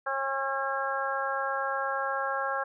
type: harmonic tone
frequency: 271.4 Hz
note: C#4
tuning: 36 cents flat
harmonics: 2 / 3 / 4 / 5 / 6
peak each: -34 / -34 / -34 / -34 / -34 dBFS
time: 0.06-2.64 s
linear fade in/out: 10 ms
effects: none